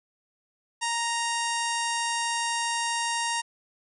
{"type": "harmonic tone with a mistuned harmonic", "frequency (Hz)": 932.3, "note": "A#5", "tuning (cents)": 0, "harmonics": [1, 2, 3, 4, 5, 6, 7, 8, 9, 10], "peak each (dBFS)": [-29, -33, -35, -38, -40, -36, -40, -38, -42, -38], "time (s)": [0.81, 3.42], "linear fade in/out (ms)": 20, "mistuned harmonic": 10, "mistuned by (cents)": 47, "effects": []}